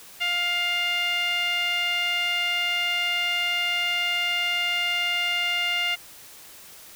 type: tone with band-pass filter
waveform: sawtooth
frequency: 703 Hz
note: F5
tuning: 11 cents sharp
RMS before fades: -25 dBFS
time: 0.2-5.96 s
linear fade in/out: 20 ms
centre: 2500 Hz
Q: 9.7
effects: white hiss -46 dBFS RMS until 6.95 s